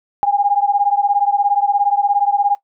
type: beating tone pair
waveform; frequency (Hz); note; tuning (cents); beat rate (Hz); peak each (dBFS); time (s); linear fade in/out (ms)
sine; 805 / 822; G5 / G#5; +46 / -18; 17; -15 / -16; 0.23-2.55; 0
effects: noise-tail reverb RT60 0.1 s tail -18 dB re dry